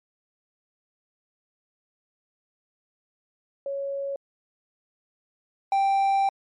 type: tone pair in turn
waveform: sine / triangle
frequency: 555 / 784.9 Hz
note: C#5 / G5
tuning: +2 / +2 cents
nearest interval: tritone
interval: 600 cents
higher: second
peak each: -27 / -17 dBFS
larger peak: second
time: 3.66-4.16 / 5.72-6.29 s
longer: second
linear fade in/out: 2 ms
effects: MP3 48 kbps